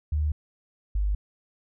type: tone pair in turn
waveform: sine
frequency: 75.4 / 50.32 Hz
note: D2 / G1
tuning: +46 / +46 cents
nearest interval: perfect fifth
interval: 700 cents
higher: first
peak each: -22 dBFS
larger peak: neither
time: 0.12-0.32 / 0.95-1.15 s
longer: neither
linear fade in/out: 5 ms
effects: none